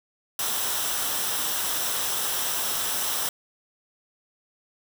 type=noise with comb filter; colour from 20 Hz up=white; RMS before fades=-27 dBFS; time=0.39-3.29 s; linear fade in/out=2 ms; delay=0.44 ms; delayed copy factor=-0.5; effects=none